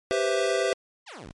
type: chord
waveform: square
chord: C major seventh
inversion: second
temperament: equal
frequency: 392 / 493.9 / 523.3 / 659.3 Hz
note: G4 / B4 / C5 / E5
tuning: 0 / 0 / 0 / 0 cents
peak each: -28 / -30 / -29 / -29 dBFS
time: 0.11-0.73 s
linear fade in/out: 0 ms
type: exponential sweep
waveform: 10% pulse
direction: down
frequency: 1116 to 32.7 Hz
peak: -32 dBFS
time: 1.06-1.33 s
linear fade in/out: 20 ms
effects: low-pass 9000 Hz 12 dB/octave + MP3 48 kbps